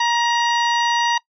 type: harmonic tone with a mistuned harmonic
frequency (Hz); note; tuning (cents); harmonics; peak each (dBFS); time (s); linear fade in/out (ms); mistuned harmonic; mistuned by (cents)
944; A#5; +22; 1 / 2 / 3 / 4 / 5 / 6; -17 / -23 / -27 / -29 / -31 / -33; 0-1.18; 5; 6; +56
effects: noise-tail reverb RT60 0.1 s tail -22 dB re dry